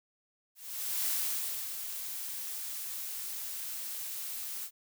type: noise with ADSR envelope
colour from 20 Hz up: blue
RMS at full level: -31 dBFS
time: 0.55-4.71 s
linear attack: 520 ms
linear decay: 610 ms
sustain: -8 dB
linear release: 70 ms
effects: none